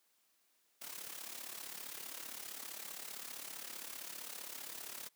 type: noise with amplitude modulation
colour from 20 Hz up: white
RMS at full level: -44 dBFS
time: 0.81-5.09 s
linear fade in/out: 10 ms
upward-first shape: sine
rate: 35.3 Hz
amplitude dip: 70%
effects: white hiss -75 dBFS RMS until 5.15 s + high-pass 200 Hz 12 dB/octave